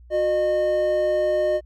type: tone pair together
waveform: triangle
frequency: 362.6 / 609.8 Hz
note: F#4 / D#5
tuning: -35 / -35 cents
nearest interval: major sixth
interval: 900 cents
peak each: -24 / -17 dBFS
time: 0.1-1.61 s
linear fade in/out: 50 ms
effects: added 60 Hz sine -44 dBFS peak until 1.65 s + Opus 48 kbps